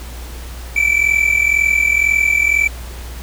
triangle tone pair together, 2300 / 2342 Hz, D7 / D7, -37 / -5 cents, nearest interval unison, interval 32 cents, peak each -13 dBFS, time 0.76-2.68 s, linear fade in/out 5 ms, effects added 60 Hz sine -28 dBFS peak until 3.22 s + pink hiss -36 dBFS RMS until 3.22 s

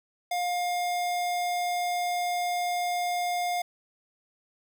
square tone, 709 Hz, F5, 26 cents sharp, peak -27 dBFS, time 0.31-3.62 s, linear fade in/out 5 ms, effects none

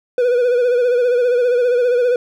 triangle tone with vibrato, 490 Hz, B4, 14 cents flat, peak -10 dBFS, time 0.18-2.16 s, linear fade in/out 2 ms, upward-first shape sine, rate 15 Hz, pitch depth 54 cents each way, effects none

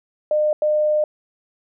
sine tone bursts at uneven times, 606 Hz, D#5, 46 cents flat, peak -15 dBFS, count 2, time 0.31-0.53 / 0.62-1.04 s, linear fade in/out 2 ms, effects none

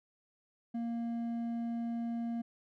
sine tone with hard clipping, 233.1 Hz, A#3, in tune, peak -35 dBFS, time 0.74-2.42 s, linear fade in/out 10 ms, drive 5 dB, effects none

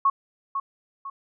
sine tone with echo, 1100 Hz, C#6, 14 cents flat, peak -16 dBFS, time 0.05-0.1 s, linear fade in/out 5 ms, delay 500 ms, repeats 2, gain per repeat -8 dB, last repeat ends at 1.1 s, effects none

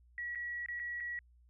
sine tone with dropouts, 1925 Hz, B6, 45 cents flat, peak -37 dBFS, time 0.18-1.19 s, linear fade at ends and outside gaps 1 ms, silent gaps 0.35-0.356 / 0.661-0.685 / 0.794-0.798 / 1.003-1.006 s, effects added 60 Hz sine -61 dBFS peak until 1.49 s

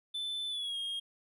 triangle tone with pitch glide, 3520 to 3247 Hz, A7 to G#7, 0 to -40 cents, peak -33 dBFS, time 0.14-1 s, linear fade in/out 10 ms, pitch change -140 cents, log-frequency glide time 0.48-0.77 s, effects none

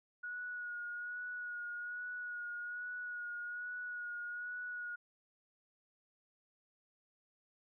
sine tone with vibrato, 1453 Hz, F#6, 32 cents flat, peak -40 dBFS, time 0.23-4.96 s, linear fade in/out 10 ms, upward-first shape sine, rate 1.2 Hz, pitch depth 22 cents each way, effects none

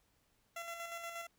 15% pulse tone with tremolo, 678 Hz, E5, 49 cents sharp, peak -35 dBFS, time 0.56-1.27 s, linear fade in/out 5 ms, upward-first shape square, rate 8.4 Hz, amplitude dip 40%, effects pink hiss -75 dBFS RMS until 1.38 s

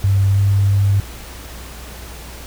sine tone with pitch glide, 98 to 99.43 Hz, G2 to G2, 0 to +25 cents, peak -11 dBFS, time 0.04-1 s, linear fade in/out 0 ms, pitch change +25 cents, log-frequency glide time 0.28-0.39 s, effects added 60 Hz sine -34 dBFS peak until 2.46 s + pink hiss -36 dBFS RMS until 2.46 s

